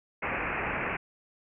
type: low-pass noise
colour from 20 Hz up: white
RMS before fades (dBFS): -32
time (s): 0.22-0.97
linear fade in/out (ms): 10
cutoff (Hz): 2600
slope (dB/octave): 96
effects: none